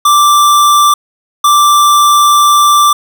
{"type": "tone pair in turn", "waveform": "square", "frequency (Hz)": [1174.7, 1174.7], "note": ["D6", "D6"], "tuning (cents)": [0, 0], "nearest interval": "unison", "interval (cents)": 0, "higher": "neither", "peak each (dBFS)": -5, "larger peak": "neither", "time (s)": [[0.05, 0.94], [1.44, 2.93]], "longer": "second", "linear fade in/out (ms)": 5, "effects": []}